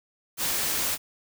white noise, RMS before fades -27 dBFS, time 0.37-0.98 s, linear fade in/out 50 ms, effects none

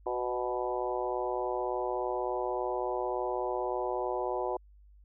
harmonic tone with a mistuned harmonic, 123.47 Hz, B2, in tune, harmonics 3 / 4 / 5 / 6 / 7 / 8, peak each -35 / -36 / -37 / -38 / -38 / -39 dBFS, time 0.06-4.57 s, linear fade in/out 5 ms, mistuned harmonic 4, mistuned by +19 cents, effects added 50 Hz sine -54 dBFS peak until 5.04 s

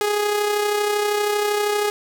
sawtooth tone with amplitude modulation, 415.3 Hz, G#4, in tune, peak -13 dBFS, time 0.01-1.9 s, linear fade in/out 0 ms, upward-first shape sine, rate 32.7 Hz, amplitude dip 40%, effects none

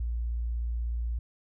sine tone, 58.27 Hz, A#1, in tune, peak -28 dBFS, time 0-1.19 s, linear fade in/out 5 ms, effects none

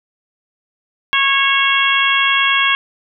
harmonic tone, 549 Hz, C#5, 17 cents flat, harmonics 2 / 3 / 4 / 5 / 6, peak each -18 / -18 / -18 / -18 / -18 dBFS, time 1.13-2.75 s, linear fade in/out 0 ms, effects none

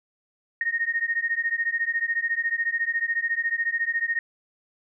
sine beating tone pair, 1848 / 1862 Hz, A#6 / A#6, -16 / -2 cents, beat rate 14 Hz, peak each -26 dBFS, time 0.61-4.19 s, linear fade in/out 2 ms, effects none

